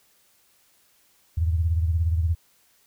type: beating tone pair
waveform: sine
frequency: 81.5 / 98.5 Hz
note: E2 / G2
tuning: -19 / +9 cents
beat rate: 17 Hz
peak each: -20 / -29 dBFS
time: 1.37-2.35 s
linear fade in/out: 10 ms
effects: white hiss -62 dBFS RMS until 2.86 s